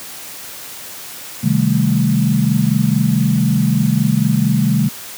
sine chord, A half-diminished seventh, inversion first, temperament equal, 130.81 / 155.56 / 196 / 220 Hz, C3 / Eb3 / G3 / A3, 0 / 0 / 0 / 0 cents, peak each -17 dBFS, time 1.43-4.89 s, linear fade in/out 10 ms, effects white hiss -32 dBFS RMS until 5.17 s + high-pass 80 Hz 12 dB/octave

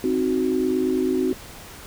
sine chord, C diminished, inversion none, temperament equal, 261.6 / 311.1 / 370 Hz, C4 / Eb4 / Gb4, 0 / 0 / 0 cents, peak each -23 / -26 / -22 dBFS, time 0.04-1.33 s, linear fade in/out 2 ms, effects pink hiss -41 dBFS RMS until 1.86 s

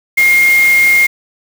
sine tone in noise, 2132 Hz, C7, 32 cents sharp, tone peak -6 dBFS, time 0.17-1.07 s, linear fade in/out 10 ms, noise white, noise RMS -22 dBFS, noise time 0.17-1.07 s, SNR +13 dB, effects none

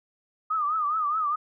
sine tone with vibrato, 1229 Hz, D#6, 22 cents flat, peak -23 dBFS, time 0.5-1.36 s, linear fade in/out 10 ms, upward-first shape triangle, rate 4.8 Hz, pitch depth 130 cents each way, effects none

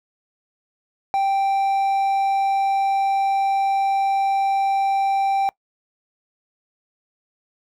triangle tone, 784 Hz, G5, in tune, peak -15 dBFS, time 1.14-5.49 s, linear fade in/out 0 ms, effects noise-tail reverb RT60 0.1 s tail -23 dB re dry

